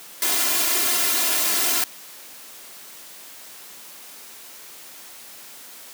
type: noise with comb filter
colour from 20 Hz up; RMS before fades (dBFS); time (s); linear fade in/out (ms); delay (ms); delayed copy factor
white; -21; 0.22-1.84; 2; 2.9; +1
effects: white hiss -42 dBFS RMS until 5.93 s + high-pass 200 Hz 12 dB/octave